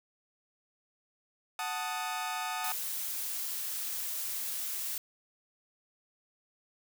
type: chord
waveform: sawtooth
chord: D# diminished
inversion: first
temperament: equal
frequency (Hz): 740 / 880 / 1244.5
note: F#5 / A5 / D#6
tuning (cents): 0 / 0 / 0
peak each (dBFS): -34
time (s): 1.59-2.72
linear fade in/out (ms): 2
type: noise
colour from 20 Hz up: blue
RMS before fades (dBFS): -36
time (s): 2.64-4.98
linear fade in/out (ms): 2
effects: none